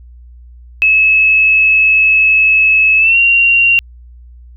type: tone with pitch glide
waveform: sine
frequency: 2589 to 2759 Hz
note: E7 to F7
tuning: -32 to -22 cents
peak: -6 dBFS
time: 0.82-3.79 s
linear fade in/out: 0 ms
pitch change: +110 cents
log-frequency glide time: 2.98-3.18 s
effects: added 60 Hz sine -34 dBFS peak until 4.56 s